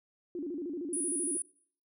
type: tone with vibrato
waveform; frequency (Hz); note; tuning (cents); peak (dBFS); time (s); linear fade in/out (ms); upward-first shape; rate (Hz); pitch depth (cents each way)
sine; 317.1; D#4; +33; -34; 0.35-1.37; 2; square; 13; 180
type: tone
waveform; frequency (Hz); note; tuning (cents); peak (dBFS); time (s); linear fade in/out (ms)
sine; 9770; D#9; -33; -31; 0.93-1.42; 2
effects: noise-tail reverb RT60 0.5 s tail -20 dB re dry